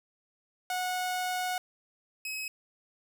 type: tone pair in turn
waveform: sawtooth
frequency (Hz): 732 / 2555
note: F#5 / D#7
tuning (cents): -19 / +45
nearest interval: octave + minor seventh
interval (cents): 2164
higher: second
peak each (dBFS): -26 / -31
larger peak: first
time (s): 0.7-1.58 / 2.25-2.48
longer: first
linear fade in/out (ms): 2
effects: none